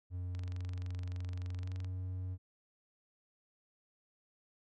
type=tone with pitch glide; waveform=triangle; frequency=90.1 to 92.1 Hz; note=F#2 to F#2; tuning=-45 to -7 cents; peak=-35 dBFS; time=0.1-2.38 s; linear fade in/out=50 ms; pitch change=+38 cents; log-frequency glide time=1.6-1.68 s
type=click train; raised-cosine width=0.2 ms; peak=-35 dBFS; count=36; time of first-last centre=0.35-1.846 s; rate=23.4 Hz
effects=none

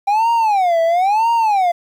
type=tone with vibrato; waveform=triangle; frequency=784 Hz; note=G5; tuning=in tune; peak=-10 dBFS; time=0.07-1.72 s; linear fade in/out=10 ms; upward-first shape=sine; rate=1 Hz; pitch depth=300 cents each way; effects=8-bit

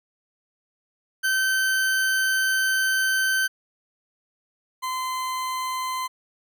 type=tone pair in turn; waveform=40% pulse; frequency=1542 / 1029.2 Hz; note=G6 / C6; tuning=-29 / -29 cents; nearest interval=perfect fifth; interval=700 cents; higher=first; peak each=-19 / -25 dBFS; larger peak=first; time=1.23-3.48 / 4.82-6.08 s; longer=first; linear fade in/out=20 ms; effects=none

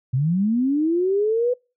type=linear sweep; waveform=sine; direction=up; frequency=121.4 to 502 Hz; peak=-17 dBFS; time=0.13-1.54 s; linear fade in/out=10 ms; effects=noise-tail reverb RT60 0.3 s tail -26 dB re dry

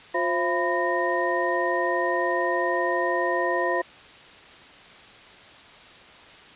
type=tone cluster; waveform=sine; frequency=355.1 / 528 / 678 / 999 / 1847 Hz; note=F4 / C5 / E5 / B5 / A#6; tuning=+29 / +16 / +49 / +20 / -16 cents; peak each=-28 dBFS; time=0.14-3.82 s; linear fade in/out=10 ms; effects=white hiss -47 dBFS RMS until 6.55 s + resampled to 8000 Hz

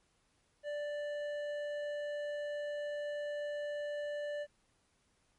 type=tone with hard clipping; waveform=sine; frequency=587.3 Hz; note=D5; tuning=in tune; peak=-38 dBFS; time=0.63-4.47 s; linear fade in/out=50 ms; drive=9 dB; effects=pink hiss -74 dBFS RMS until 5.38 s + MP3 48 kbps

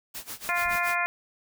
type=noise with tremolo; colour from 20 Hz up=white; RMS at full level=-36 dBFS; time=0.14-0.96 s; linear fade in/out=10 ms; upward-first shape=sine; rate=7 Hz; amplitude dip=90%
type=noise with exponential growth; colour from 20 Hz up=brown; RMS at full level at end=-39 dBFS; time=0.36-0.76 s; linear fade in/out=5 ms; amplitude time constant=86 ms
type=harmonic tone; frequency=349.2 Hz; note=F4; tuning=in tune; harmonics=2 / 3 / 4 / 5 / 6 / 7; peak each=-31 / -31 / -31 / -31 / -31 / -31 dBFS; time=0.49-1.06 s; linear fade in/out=0 ms
effects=none

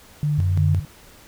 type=tone with tremolo; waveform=sine; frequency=148.4 Hz; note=D3; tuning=18 cents sharp; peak=-18 dBFS; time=0.23-0.85 s; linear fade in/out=0 ms; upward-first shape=square; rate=2.9 Hz; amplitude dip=75%
type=tone; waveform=sine; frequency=92.5 Hz; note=F#2; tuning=in tune; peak=-17 dBFS; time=0.38-0.8 s; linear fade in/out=5 ms
effects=pink hiss -48 dBFS RMS until 1.27 s

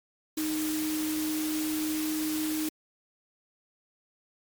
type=tone in noise; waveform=sine; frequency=310 Hz; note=D#4; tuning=6 cents flat; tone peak=-28 dBFS; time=0.37-2.69 s; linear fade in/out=5 ms; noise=white; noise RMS=-36 dBFS; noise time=0.37-2.69 s; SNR=+5 dB; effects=MP3 96 kbps

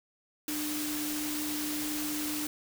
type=tone in noise; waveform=sine; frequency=300 Hz; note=D4; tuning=37 cents sharp; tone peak=-34 dBFS; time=0.48-2.47 s; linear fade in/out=2 ms; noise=white; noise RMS=-36 dBFS; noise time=0.48-2.47 s; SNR=-1 dB; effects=none

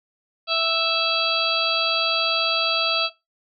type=harmonic tone; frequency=659 Hz; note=E5; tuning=1 cent flat; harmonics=1 / 2 / 4 / 5 / 6 / 7; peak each=-26 / -26 / -26 / -26 / -26 / -26 dBFS; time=0.47-3.1 s; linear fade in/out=50 ms; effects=noise-tail reverb RT60 0.2 s tail -17 dB re dry

